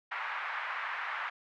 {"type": "band-pass noise", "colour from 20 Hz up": "white", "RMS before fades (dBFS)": -37, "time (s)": [0.11, 1.3], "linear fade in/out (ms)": 10, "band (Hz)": [880, 2000], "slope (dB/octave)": 24, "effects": []}